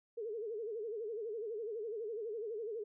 sine tone with vibrato, 440 Hz, A4, in tune, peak -38 dBFS, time 0.17-2.84 s, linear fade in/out 10 ms, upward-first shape sine, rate 12 Hz, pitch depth 130 cents each way, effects none

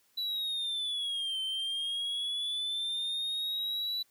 triangle linear two-way sweep, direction down then up, 3961 to 3091 to 3961 Hz, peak -30 dBFS, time 0.17-4.03 s, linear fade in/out 10 ms, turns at 1.4 s, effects white hiss -69 dBFS RMS until 4.1 s + high-pass 80 Hz 12 dB/octave

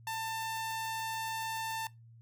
sawtooth tone, 893 Hz, A5, 25 cents sharp, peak -31 dBFS, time 0.07-1.87 s, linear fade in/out 2 ms, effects noise-tail reverb RT60 0.2 s tail -21 dB re dry + added 115 Hz sine -53 dBFS peak until 2.21 s

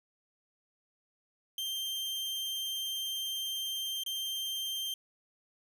40% pulse tone with dropouts, 3155 Hz, G7, 10 cents sharp, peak -33 dBFS, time 1.58-4.94 s, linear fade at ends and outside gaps 2 ms, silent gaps 4.036-4.062 s, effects none

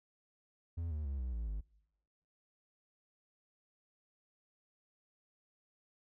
triangle tone with pitch steps, 84 / 76.14 / 69.02 / 62.57 / 56.71 / 51.41 Hz, E2 / D#2 / C#2 / B1 / A#1 / G#1, +33 / -37 / -7 / +23 / -47 / -17 cents, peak -34 dBFS, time 0.77-1.61 s, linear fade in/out 10 ms, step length 140 ms, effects noise-tail reverb RT60 1.0 s tail -26 dB re dry

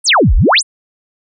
sine exponential two-way sweep, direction down then up, 10548 to 31.26 to 10548 Hz, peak -6 dBFS, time 0.04-0.63 s, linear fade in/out 50 ms, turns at 0.35 s, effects none

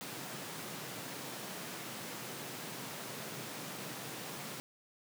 pink high-pass noise, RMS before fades -44 dBFS, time 0.01-4.6 s, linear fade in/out 0 ms, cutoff 120 Hz, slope 48 dB/octave, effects none

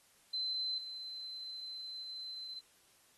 sine tone with level steps, 4065 Hz, B7, 49 cents sharp, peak -34 / -42 dBFS, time 0.33-2.6 s, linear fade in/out 10 ms, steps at 0.78 s, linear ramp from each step 2 ms, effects white hiss -67 dBFS RMS until 3.17 s + AAC 32 kbps

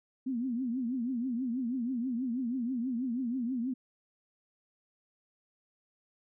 sine tone with vibrato, 246.9 Hz, B3, in tune, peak -30 dBFS, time 0.26-3.74 s, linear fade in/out 10 ms, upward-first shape triangle, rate 6.2 Hz, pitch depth 170 cents each way, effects none

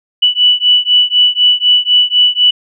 sine beating tone pair, 2960 / 2964 Hz, F#7 / F#7, 0 / +2 cents, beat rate 4 Hz, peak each -10 dBFS, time 0.22-2.51 s, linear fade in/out 10 ms, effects none

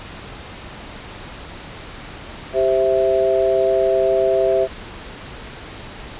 sine chord, C major, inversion second, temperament equal, 392 / 523.3 / 659.3 Hz, G4 / C5 / E5, 0 / 0 / 0 cents, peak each -18 / -20 / -17 dBFS, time 2.53-4.68 s, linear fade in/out 50 ms, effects pink hiss -35 dBFS RMS until 6.19 s + resampled to 8000 Hz

